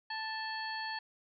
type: harmonic tone with a mistuned harmonic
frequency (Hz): 880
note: A5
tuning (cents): 0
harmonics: 1 / 2 / 3 / 4 / 5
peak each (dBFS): -40 / -40 / -49 / -51 / -43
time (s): 0.1-0.99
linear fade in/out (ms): 5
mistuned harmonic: 4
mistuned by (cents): -130
effects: none